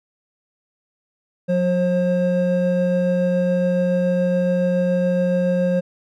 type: tone pair together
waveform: triangle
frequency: 180.5 / 534.4 Hz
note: F#3 / C5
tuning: -43 / +36 cents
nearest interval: octave + perfect fifth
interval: 1879 cents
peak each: -17 dBFS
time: 1.48-5.81 s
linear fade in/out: 20 ms
effects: none